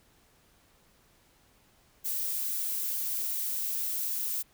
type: noise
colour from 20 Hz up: violet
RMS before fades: -32 dBFS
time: 2.04-4.43 s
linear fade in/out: 20 ms
effects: pink hiss -64 dBFS RMS until 4.53 s